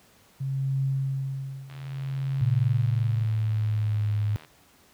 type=tone with tremolo; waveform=sine; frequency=135.1 Hz; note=C#3; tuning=44 cents flat; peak=-22 dBFS; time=0.4-3.26 s; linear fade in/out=10 ms; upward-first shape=triangle; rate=0.58 Hz; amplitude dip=90%
type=click train; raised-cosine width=0.3 ms; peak=-31 dBFS; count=214; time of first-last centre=1.7-4.448 s; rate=77.5 Hz
type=tone with pitch glide; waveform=sine; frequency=114 to 104.54 Hz; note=A#2 to G#2; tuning=-38 to +12 cents; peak=-22 dBFS; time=2.41-4.36 s; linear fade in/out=0 ms; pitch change=-150 cents; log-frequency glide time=2.55-4.16 s
effects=pink hiss -58 dBFS RMS until 4.93 s + high-pass 60 Hz 12 dB/octave